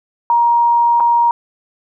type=tone with dropouts; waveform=sine; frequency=943 Hz; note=A#5; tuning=20 cents sharp; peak=-9 dBFS; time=0.3-1.31 s; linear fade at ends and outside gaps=1 ms; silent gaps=1-1.005 s; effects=none